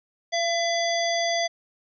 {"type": "harmonic tone with a mistuned harmonic", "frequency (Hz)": 680, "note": "F5", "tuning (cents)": -46, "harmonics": [1, 3, 5, 7, 9], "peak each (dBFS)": [-24, -29, -31, -32, -34], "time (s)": [0.32, 1.48], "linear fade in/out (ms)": 20, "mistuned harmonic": 3, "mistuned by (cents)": -28, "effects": []}